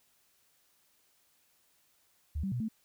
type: tone with pitch steps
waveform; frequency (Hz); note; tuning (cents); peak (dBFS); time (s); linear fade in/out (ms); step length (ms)
sine; 75.1 / 193.6 / 122.4 / 220.8; D2 / G3 / B2 / A3; +39 / -21 / -15 / +6; -31; 2.35-2.686; 10; 84
effects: white hiss -70 dBFS RMS until 2.84 s